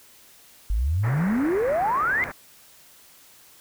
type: exponential sweep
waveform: sine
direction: up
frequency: 46.9 to 2132 Hz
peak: -20 dBFS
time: 0.7-2.24 s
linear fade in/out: 0 ms
type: low-pass noise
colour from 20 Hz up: white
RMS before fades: -34 dBFS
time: 1.03-2.32 s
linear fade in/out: 10 ms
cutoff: 2000 Hz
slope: 48 dB/octave
effects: white hiss -52 dBFS RMS until 3.6 s